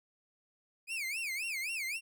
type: tone with vibrato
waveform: 40% pulse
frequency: 2388 Hz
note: D7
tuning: 28 cents sharp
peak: -34 dBFS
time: 0.87-2.01 s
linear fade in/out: 50 ms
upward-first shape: sine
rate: 3.8 Hz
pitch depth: 250 cents each way
effects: none